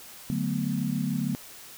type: chord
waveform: sine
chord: B minor seventh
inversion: first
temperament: equal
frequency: 146.83 / 185 / 220 / 246.9 Hz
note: D3 / F#3 / A3 / B3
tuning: 0 / 0 / 0 / 0 cents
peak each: -31 dBFS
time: 0.3-1.35 s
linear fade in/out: 0 ms
effects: white hiss -46 dBFS RMS until 1.77 s